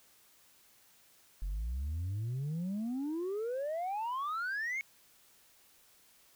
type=exponential sweep; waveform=sine; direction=up; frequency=43.65 to 2217 Hz; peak=-31 dBFS; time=1.42-4.81 s; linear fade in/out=0 ms; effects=tanh soft clip ceiling -32 dBFS + white hiss -64 dBFS RMS until 6.35 s